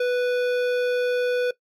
sine tone with hard clipping, 493.9 Hz, B4, in tune, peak -22 dBFS, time 0-1.51 s, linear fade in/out 5 ms, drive 14 dB, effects noise-tail reverb RT60 0.1 s tail -18 dB re dry

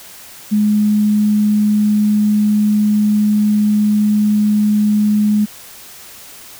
sine tone, 210 Hz, G#3, 19 cents sharp, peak -10 dBFS, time 0.51-5.46 s, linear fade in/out 20 ms, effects white hiss -37 dBFS RMS until 6.59 s

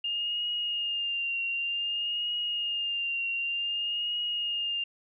sine tone with vibrato, 2819 Hz, F7, 16 cents sharp, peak -28 dBFS, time 0.04-4.84 s, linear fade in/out 5 ms, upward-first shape triangle, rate 0.54 Hz, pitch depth 43 cents each way, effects none

